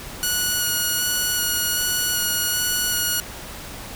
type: tone with vibrato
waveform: 5% pulse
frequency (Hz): 1458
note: F#6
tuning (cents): -26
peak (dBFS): -9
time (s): 0.23-3.2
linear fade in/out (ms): 0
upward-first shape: square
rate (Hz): 1.3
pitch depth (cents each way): 9
effects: pink hiss -36 dBFS RMS until 3.95 s